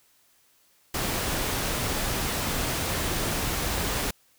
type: noise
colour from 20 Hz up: pink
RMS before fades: -28 dBFS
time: 0.94-4.11 s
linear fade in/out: 5 ms
effects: white hiss -63 dBFS RMS until 4.38 s

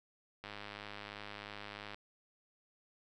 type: click train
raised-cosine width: 0.3 ms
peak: -29 dBFS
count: 156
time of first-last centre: 0.44-1.945 s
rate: 103 Hz
effects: none

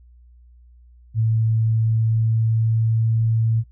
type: tone with pitch glide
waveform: sine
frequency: 111.8 to 112.84 Hz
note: A2 to A2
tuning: +28 to +44 cents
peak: -16 dBFS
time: 1.14-3.64 s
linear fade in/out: 50 ms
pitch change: +16 cents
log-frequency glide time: 1.66-3.22 s
effects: noise-tail reverb RT60 0.1 s tail -21 dB re dry + added 60 Hz sine -46 dBFS peak until 3.71 s

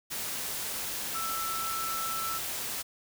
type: tone in noise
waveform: sine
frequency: 1326 Hz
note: E6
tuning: 10 cents sharp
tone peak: -33 dBFS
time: 1.14-2.39 s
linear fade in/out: 20 ms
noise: white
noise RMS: -35 dBFS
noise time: 0.1-2.83 s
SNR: -1 dB
effects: none

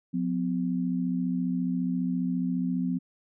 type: tone pair together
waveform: sine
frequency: 179.34 / 254 Hz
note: F3 / B3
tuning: +46 / +49 cents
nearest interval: tritone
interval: 603 cents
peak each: -28 dBFS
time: 0.13-2.99 s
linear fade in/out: 20 ms
effects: none

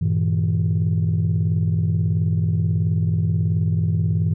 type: chord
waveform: sine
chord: E diminished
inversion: first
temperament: equal with one note detuned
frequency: 98 / 116.54 / 160.96 Hz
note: G2 / Bb2 / E3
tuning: 0 / 0 / -41 cents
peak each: -19 / -23 / -19 dBFS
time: 0.01-4.34 s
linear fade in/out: 10 ms
effects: tanh soft clip ceiling -12 dBFS

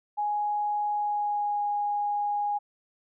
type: tone with pitch glide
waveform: sine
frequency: 832 to 823.9 Hz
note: G#5 to G#5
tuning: +3 to -14 cents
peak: -25 dBFS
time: 0.17-2.59 s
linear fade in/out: 20 ms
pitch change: -17 cents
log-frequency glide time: 0.93-1.62 s
effects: none

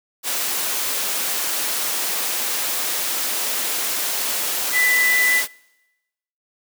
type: tone in noise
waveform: sine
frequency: 1992 Hz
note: B6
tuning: 14 cents sharp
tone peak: -15 dBFS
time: 4.72-5.43 s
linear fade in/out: 50 ms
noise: white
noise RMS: -23 dBFS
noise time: 0.23-5.48 s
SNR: +5 dB
effects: noise-tail reverb RT60 1.0 s tail -25 dB re dry + high-pass 300 Hz 12 dB/octave

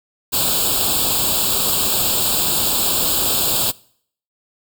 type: noise with comb filter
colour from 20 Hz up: white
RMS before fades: -18 dBFS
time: 0.32-3.72 s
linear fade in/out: 20 ms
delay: 0.25 ms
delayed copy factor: +1
effects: noise-tail reverb RT60 0.6 s tail -23 dB re dry

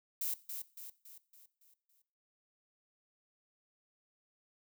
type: noise with echo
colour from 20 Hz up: violet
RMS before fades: -36 dBFS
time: 0.21-0.34 s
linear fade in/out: 5 ms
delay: 280 ms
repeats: 6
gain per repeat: -6 dB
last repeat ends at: 2.02 s
effects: noise-tail reverb RT60 0.5 s tail -18 dB re dry

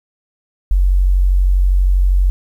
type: tone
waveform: sine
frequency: 46.25 Hz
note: F#1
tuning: in tune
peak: -9 dBFS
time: 0.71-2.3 s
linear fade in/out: 0 ms
effects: 8-bit

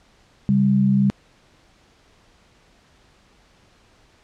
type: tone pair together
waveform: sine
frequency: 136.74 / 198.8 Hz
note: C#3 / G3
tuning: -23 / +25 cents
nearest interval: tritone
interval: 648 cents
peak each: -20 / -15 dBFS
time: 0.49-1.1 s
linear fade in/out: 0 ms
effects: pink hiss -56 dBFS RMS until 4.23 s + low-pass 6000 Hz 12 dB/octave

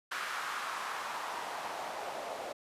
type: noise with band-pass filter sweep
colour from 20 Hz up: white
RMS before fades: -39 dBFS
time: 0.11-2.53 s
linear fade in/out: 10 ms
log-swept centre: 1400 to 620 Hz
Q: 2.3
effects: resampled to 32000 Hz

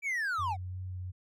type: linear sweep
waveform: triangle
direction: down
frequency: 2349 to 698.5 Hz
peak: -28 dBFS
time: 0.02-0.57 s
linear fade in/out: 50 ms
type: tone with vibrato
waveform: sine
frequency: 91.9 Hz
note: F#2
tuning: 11 cents flat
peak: -36 dBFS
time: 0.38-1.12 s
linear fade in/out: 20 ms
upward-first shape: sine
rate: 2.8 Hz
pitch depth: 15 cents each way
effects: none

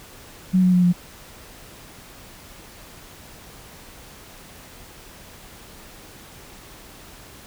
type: tone with pitch steps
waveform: sine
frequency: 185.2 / 182.33 / 179.51 / 176.73 Hz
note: F#3 / F#3 / F3 / F3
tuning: +2 / -25 / +48 / +21 cents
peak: -13 dBFS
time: 0.53-0.93 s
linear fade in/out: 20 ms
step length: 100 ms
effects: pink hiss -44 dBFS RMS until 7.46 s

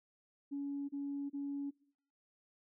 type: tone bursts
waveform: sine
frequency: 281.8 Hz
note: C#4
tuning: 29 cents sharp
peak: -36 dBFS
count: 3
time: 0.51-1.71 s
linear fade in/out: 20 ms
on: 380 ms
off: 30 ms
effects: noise-tail reverb RT60 0.6 s tail -22 dB re dry + tanh soft clip ceiling -32 dBFS

